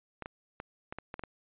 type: clicks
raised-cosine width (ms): 0.5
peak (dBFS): -24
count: 8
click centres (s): 0.223 / 0.259 / 0.601 / 0.925 / 0.986 / 1.141 / 1.194 / 1.237
effects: resampled to 8000 Hz